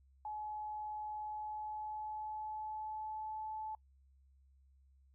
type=tone with pitch glide; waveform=sine; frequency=850 to 866.9 Hz; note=G#5 to A5; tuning=+40 to -26 cents; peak=-40 dBFS; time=0.25-3.75 s; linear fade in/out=2 ms; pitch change=+34 cents; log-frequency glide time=1.15-3.52 s; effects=noise-tail reverb RT60 0.1 s tail -26 dB re dry + added 67 Hz sine -64 dBFS peak until 5.14 s